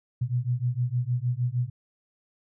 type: beating tone pair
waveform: sine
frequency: 120 / 126.5 Hz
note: B2 / B2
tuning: -49 / +42 cents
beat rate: 6.5 Hz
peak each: -27 dBFS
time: 0.21-1.7 s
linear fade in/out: 10 ms
effects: none